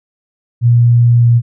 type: tone with pitch glide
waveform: sine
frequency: 119.3 to 118.54 Hz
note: A#2 to A#2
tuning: +41 to +29 cents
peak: -5 dBFS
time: 0.61-1.42 s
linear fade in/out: 50 ms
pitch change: -12 cents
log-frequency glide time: 1.2-1.25 s
effects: none